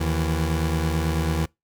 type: tone pair together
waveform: 25% pulse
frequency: 77.83 / 164.81 Hz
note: D#2 / E3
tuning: +1 / 0 cents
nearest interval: octave + minor second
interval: 1299 cents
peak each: -19 / -23 dBFS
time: 0-1.46 s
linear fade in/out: 10 ms
effects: noise-tail reverb RT60 0.2 s tail -25 dB re dry